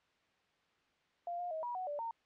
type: tone with pitch steps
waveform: sine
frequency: 695 / 708 / 635 / 965 / 741 / 584 / 917 Hz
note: F5 / F5 / D#5 / B5 / F#5 / D5 / A#5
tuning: -9 / +23 / +35 / -40 / +2 / -10 / -29 cents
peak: -37 dBFS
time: 1.27-2.11 s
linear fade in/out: 2 ms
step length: 120 ms
effects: white hiss -73 dBFS RMS until 2.25 s + low-pass 3000 Hz 12 dB/octave

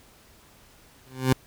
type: tone with exponential growth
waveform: 20% pulse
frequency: 130 Hz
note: C3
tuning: 11 cents flat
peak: -10 dBFS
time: 1.06-1.33 s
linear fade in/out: 5 ms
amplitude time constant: 57 ms
effects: pink hiss -55 dBFS RMS until 1.46 s

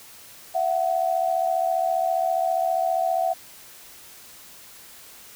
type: tone pair together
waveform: sine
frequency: 671.1 / 746 Hz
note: E5 / F#5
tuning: +31 / +14 cents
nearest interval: major second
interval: 183 cents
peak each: -23 dBFS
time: 0.54-3.34 s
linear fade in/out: 20 ms
effects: white hiss -46 dBFS RMS until 5.35 s

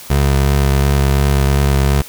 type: tone with vibrato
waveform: 25% pulse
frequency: 69.3 Hz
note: C#2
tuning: in tune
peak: -7 dBFS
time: 0.1-2.02 s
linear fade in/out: 5 ms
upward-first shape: triangle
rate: 2.8 Hz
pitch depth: 29 cents each way
effects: white hiss -35 dBFS RMS until 2.08 s

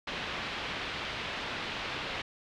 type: low-pass noise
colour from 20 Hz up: white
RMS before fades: -37 dBFS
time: 0.07-2.22 s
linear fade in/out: 5 ms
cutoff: 3500 Hz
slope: 24 dB/octave
effects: none

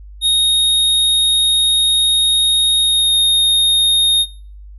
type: tone with pitch glide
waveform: square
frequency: 3729 to 3703 Hz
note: A#7 to A#7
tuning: 0 to -12 cents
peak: -11 dBFS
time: 0.21-4.26 s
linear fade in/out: 50 ms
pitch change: -12 cents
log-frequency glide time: 2.81-3.14 s
effects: noise-tail reverb RT60 0.5 s tail -23 dB re dry + added 50 Hz sine -33 dBFS peak until 4.78 s

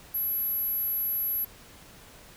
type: tone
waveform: sine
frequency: 11660 Hz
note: F#9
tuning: 26 cents flat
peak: -26 dBFS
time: 0.14-1.45 s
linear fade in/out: 10 ms
effects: pink hiss -51 dBFS RMS until 2.36 s

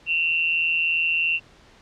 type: tone with amplitude modulation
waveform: sine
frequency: 2733 Hz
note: F7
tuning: 38 cents flat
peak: -16 dBFS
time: 0.06-1.4 s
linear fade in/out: 50 ms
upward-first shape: sine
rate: 163 Hz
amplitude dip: 65%
effects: pink hiss -52 dBFS RMS until 1.81 s + low-pass 5000 Hz 12 dB/octave

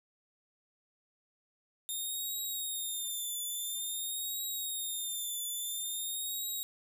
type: tone with vibrato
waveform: 5% pulse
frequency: 3653 Hz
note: A#7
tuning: 36 cents flat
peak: -28 dBFS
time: 1.89-6.63 s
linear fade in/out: 0 ms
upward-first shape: triangle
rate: 0.49 Hz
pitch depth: 84 cents each way
effects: none

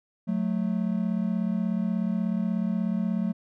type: tone pair together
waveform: triangle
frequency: 183.06 / 219.6 Hz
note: F#3 / A3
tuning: -18 / -3 cents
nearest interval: minor third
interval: 315 cents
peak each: -25 dBFS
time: 0.27-3.33 s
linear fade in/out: 20 ms
effects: none

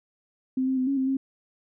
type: tone with pitch steps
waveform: sine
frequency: 259.9 / 263 / 256.7 / 275.8 / 263.1 / 268.3 Hz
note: C4 / C4 / C4 / C#4 / C4 / C4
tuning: -11 / +9 / -33 / -9 / +10 / +44 cents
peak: -22 dBFS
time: 0.57-1.17 s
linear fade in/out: 5 ms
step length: 100 ms
effects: none

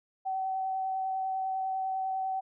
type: tone with vibrato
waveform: sine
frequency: 762 Hz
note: G5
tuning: 49 cents flat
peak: -29 dBFS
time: 0.25-2.41 s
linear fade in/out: 20 ms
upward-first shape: sine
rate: 10 Hz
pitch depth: 11 cents each way
effects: none

